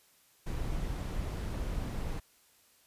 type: noise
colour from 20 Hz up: brown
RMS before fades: -35 dBFS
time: 0.46-2.2 s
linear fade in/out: 10 ms
effects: white hiss -65 dBFS RMS until 2.86 s + resampled to 32000 Hz